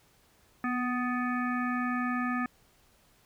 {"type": "harmonic tone with a mistuned harmonic", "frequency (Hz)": 249.1, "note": "B3", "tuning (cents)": 15, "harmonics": [1, 3, 5, 7, 9, 10], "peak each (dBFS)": [-30, -39, -34, -36, -45, -48], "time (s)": [0.64, 2.46], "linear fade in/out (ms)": 2, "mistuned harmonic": 1, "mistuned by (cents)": -23, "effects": ["pink hiss -64 dBFS RMS until 3.25 s"]}